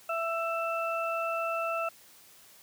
harmonic tone, 664 Hz, E5, 12 cents sharp, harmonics 1 / 2 / 4, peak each -32 / -32 / -37 dBFS, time 0.09-1.89 s, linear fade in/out 5 ms, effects white hiss -56 dBFS RMS until 2.62 s + high-pass 80 Hz 12 dB/octave

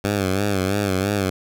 10% pulse tone with vibrato, 98 Hz, G2, in tune, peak -11 dBFS, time 0.04-1.3 s, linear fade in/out 5 ms, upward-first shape sine, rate 3 Hz, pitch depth 89 cents each way, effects none

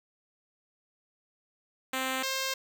5% pulse tone pair in turn, 261.6 / 530.8 Hz, C4 / C5, 0 / +25 cents, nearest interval octave, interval 1225 cents, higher second, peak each -18 dBFS, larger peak neither, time 1.93-2.23 / 2.23-2.54 s, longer second, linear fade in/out 5 ms, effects none

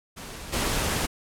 pink noise with level steps, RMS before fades -39 / -26 dBFS, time 0.16-1.07 s, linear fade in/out 20 ms, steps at 0.52 s, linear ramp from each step 20 ms, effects low-pass 12000 Hz 12 dB/octave

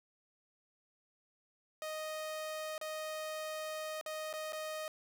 sawtooth tone with dropouts, 622.3 Hz, D#5, in tune, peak -35 dBFS, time 1.82-4.88 s, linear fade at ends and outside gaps 1 ms, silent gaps 2.78-2.813 / 4.012-4.061 / 4.329-4.337 / 4.523-4.531 s, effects none

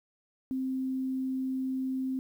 sine tone, 261.6 Hz, C4, in tune, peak -29 dBFS, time 0.51-2.19 s, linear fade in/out 0 ms, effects 10-bit

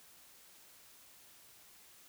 silence, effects white hiss -60 dBFS RMS until 2.08 s

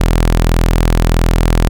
sawtooth tone, 41.55 Hz, E1, 15 cents sharp, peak -5 dBFS, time 0-1.69 s, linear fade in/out 10 ms, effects none

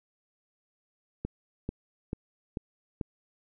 click train, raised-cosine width 3 ms, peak -19 dBFS, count 5, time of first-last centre 1.25-3.012 s, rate 2.27 Hz, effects none

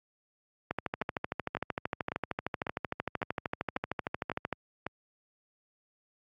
two click trains, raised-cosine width 0.5 ms, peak -16 / -18 dBFS, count 51 / 8, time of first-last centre 0.71-4.527 / 1.02-4.866 s, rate 13.1 / 1.82 Hz, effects high-pass 80 Hz 12 dB/octave + AAC 48 kbps

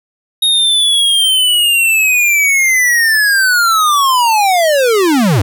square linear sweep, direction down, 3751 to 84 Hz, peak -9 dBFS, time 0.42-5.42 s, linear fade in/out 5 ms, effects none

